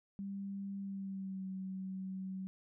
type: tone with pitch glide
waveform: sine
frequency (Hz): 197.5 to 189.35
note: G3 to F#3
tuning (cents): +13 to +40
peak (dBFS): -39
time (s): 0.19-2.47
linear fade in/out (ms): 0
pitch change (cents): -73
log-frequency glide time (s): 0.79-1.47
effects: none